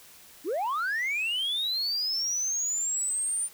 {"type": "linear sweep", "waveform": "sine", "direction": "up", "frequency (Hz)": [267.6, 9240], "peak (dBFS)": -24, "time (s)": [0.44, 3.49], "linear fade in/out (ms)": 50, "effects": ["tanh soft clip ceiling -25 dBFS", "white hiss -52 dBFS RMS until 3.53 s"]}